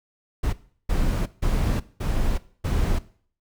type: noise bursts at uneven times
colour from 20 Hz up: brown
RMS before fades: -22 dBFS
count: 5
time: 0.43-0.53 / 0.89-1.26 / 1.42-1.8 / 2-2.38 / 2.64-2.99 s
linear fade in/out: 10 ms
effects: noise-tail reverb RT60 0.5 s tail -18 dB re dry